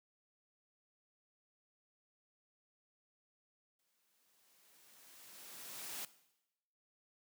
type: noise with exponential growth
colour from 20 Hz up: white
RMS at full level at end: -43 dBFS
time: 3.79-6.05 s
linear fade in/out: 2 ms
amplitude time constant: 490 ms
effects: noise-tail reverb RT60 0.9 s tail -17 dB re dry + high-pass 150 Hz 12 dB/octave